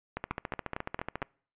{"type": "two click trains", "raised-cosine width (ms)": 0.5, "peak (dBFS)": [-18, -18], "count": [5, 16], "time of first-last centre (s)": [[0.31, 1.219], [0.17, 1.226]], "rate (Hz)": [4.4, 14.2], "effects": ["noise-tail reverb RT60 0.5 s tail -26 dB re dry", "resampled to 8000 Hz"]}